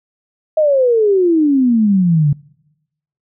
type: exponential sweep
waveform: sine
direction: down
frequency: 638 to 139.9 Hz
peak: -9 dBFS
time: 0.57-2.33 s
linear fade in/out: 5 ms
effects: noise-tail reverb RT60 0.9 s tail -25 dB re dry